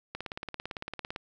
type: click train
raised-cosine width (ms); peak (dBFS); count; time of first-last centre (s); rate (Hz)
0.3; -20; 19; 0.15-1.161; 17.8
effects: none